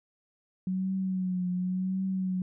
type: tone with vibrato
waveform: sine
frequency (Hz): 185.2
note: F#3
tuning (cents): +2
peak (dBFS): -27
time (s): 0.67-2.42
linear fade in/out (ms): 2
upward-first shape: triangle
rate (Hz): 0.91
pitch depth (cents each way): 54
effects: none